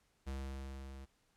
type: tone with level ramp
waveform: square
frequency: 67.3 Hz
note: C2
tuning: 49 cents sharp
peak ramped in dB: -39 to -49 dBFS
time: 0.26-1.06 s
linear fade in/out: 20 ms
effects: pink hiss -75 dBFS RMS until 1.36 s + low-pass 11000 Hz 12 dB/octave